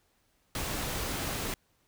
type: noise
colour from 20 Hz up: pink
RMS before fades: -34 dBFS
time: 0.55-1.54 s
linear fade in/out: 2 ms
effects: pink hiss -71 dBFS RMS until 1.87 s